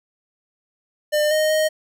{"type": "tone with pitch steps", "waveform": "square", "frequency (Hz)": [601, 619, 623], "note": ["D5", "D#5", "D#5"], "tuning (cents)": [40, -9, 2], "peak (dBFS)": -17, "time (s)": [1.12, 1.69], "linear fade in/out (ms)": 20, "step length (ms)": 190, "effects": []}